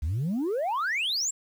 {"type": "exponential sweep", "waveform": "sine", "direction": "up", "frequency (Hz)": [67.9, 7800], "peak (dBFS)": -23, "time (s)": [0.02, 1.31], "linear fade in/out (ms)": 10, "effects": ["tanh soft clip ceiling -24 dBFS", "9-bit"]}